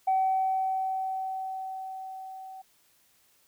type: tone with level ramp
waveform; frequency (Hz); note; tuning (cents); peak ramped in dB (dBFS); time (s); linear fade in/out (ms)
sine; 761; F#5; +48; -20 to -41; 0.07-2.62; 10
effects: tanh soft clip ceiling -18 dBFS + white hiss -65 dBFS RMS until 3.47 s